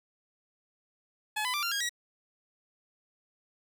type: tone with pitch steps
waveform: 15% pulse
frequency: 853 / 1002.7 / 1178.8 / 1385.7 / 1629 / 1914.9 Hz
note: G#5 / B5 / D6 / F6 / G#6 / A#6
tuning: +46 / +26 / +6 / -14 / -34 / +46 cents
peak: -23 dBFS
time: 1.36-1.894 s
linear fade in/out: 10 ms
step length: 89 ms
effects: none